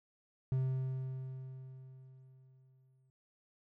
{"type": "tone with exponential decay", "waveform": "triangle", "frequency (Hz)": 130.81, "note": "C3", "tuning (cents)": 0, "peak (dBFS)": -27, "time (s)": [0.52, 3.1], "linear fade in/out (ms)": 0, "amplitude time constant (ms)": 560, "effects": []}